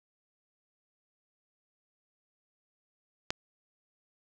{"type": "click", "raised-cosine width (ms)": 0.2, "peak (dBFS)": -12, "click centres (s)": 3.305, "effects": []}